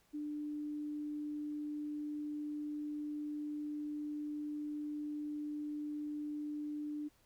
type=tone; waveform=sine; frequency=297.5 Hz; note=D4; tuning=22 cents sharp; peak=-38 dBFS; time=0.13-7.09 s; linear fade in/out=20 ms; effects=pink hiss -71 dBFS RMS until 7.25 s